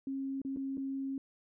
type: tone with dropouts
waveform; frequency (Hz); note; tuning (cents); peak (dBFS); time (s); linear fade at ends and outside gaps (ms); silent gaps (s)
sine; 270.5; C#4; -42; -34; 0.07-1.18; 2; 0.417-0.449 / 0.563-0.57 / 0.772-0.778
effects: none